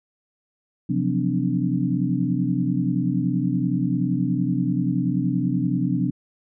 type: tone cluster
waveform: sine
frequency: 131.1 / 173.6 / 184.1 / 254.2 / 291.3 Hz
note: C3 / F3 / F#3 / C4 / D4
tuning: +4 / -10 / -8 / -50 / -14 cents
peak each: -26 dBFS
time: 0.89-6.11 s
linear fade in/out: 10 ms
effects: none